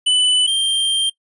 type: tone pair in turn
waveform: square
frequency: 2992 / 3171 Hz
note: F#7 / G7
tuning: +19 / +19 cents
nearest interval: minor second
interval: 100 cents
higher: second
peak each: -13 / -15 dBFS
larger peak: first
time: 0.06-0.47 / 0.47-1.1 s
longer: second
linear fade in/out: 10 ms
effects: noise-tail reverb RT60 0.1 s tail -21 dB re dry + resampled to 24000 Hz